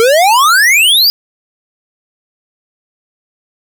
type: exponential sweep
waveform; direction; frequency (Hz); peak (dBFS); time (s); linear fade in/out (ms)
square; up; 440 to 4978; -6; 0-1.1; 0
effects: none